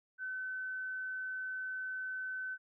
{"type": "tone", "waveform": "sine", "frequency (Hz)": 1520, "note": "F#6", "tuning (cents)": 46, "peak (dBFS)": -37, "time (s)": [0.18, 2.58], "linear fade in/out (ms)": 50, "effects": []}